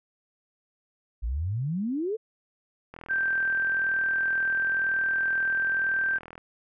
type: exponential sweep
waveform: sine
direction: up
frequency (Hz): 51.91 to 463.7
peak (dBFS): -26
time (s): 1.22-2.17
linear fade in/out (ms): 20
type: click train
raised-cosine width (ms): 0.5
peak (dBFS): -27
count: 142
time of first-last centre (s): 2.94-6.379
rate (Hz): 41
type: tone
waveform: sine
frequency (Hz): 1568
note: G6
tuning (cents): 0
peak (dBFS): -23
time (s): 3.09-6.19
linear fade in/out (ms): 20
effects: none